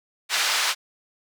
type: band-pass noise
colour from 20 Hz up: white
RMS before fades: -23 dBFS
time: 0.29-0.75 s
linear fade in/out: 50 ms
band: 1000 to 4600 Hz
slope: 12 dB/octave
effects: none